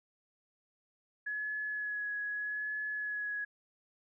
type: tone with vibrato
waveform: sine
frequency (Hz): 1690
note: G#6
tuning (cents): +30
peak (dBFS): -34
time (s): 1.26-3.45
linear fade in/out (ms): 10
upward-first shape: sine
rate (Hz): 0.81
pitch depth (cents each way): 17
effects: none